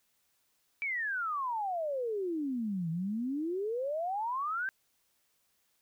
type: exponential two-way sweep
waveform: sine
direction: down then up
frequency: 2338 to 158.9 to 1602 Hz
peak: -31 dBFS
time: 0.82-4.69 s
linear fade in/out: 0 ms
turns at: 2.9 s
effects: white hiss -74 dBFS RMS until 5.81 s